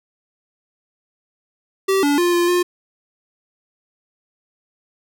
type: tone with pitch steps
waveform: square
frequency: 386.6 / 287.4 / 350.7 / 347.6 / 354.9 Hz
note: G4 / D4 / F4 / F4 / F4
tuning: -24 / -37 / +7 / -8 / +28 cents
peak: -15 dBFS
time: 1.88-2.63 s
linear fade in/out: 10 ms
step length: 150 ms
effects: none